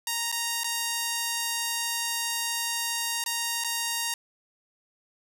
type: tone with dropouts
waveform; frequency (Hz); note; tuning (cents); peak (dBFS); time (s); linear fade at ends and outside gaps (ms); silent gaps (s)
5% pulse; 932.3; A#5; 0; -15; 0.07-4.14; 2; 0.317-0.324 / 0.635-0.643 / 3.24-3.261 / 3.639-3.645
effects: none